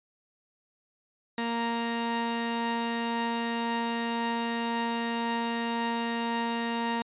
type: tone pair together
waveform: sawtooth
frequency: 232.6 / 932.3 Hz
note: A#3 / A#5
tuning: -4 / 0 cents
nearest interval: 2 octaves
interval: 2404 cents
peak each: -26 / -28 dBFS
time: 1.38-7.02 s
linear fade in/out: 2 ms
effects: resampled to 8000 Hz